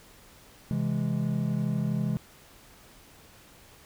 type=chord; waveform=triangle; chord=C augmented; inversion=none; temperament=equal with one note detuned; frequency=132.49 / 164.81 / 207.7 Hz; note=C3 / E3 / G#3; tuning=+22 / 0 / 0 cents; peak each=-28 dBFS; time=0.71-2.17 s; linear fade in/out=0 ms; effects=pink hiss -54 dBFS RMS until 3.85 s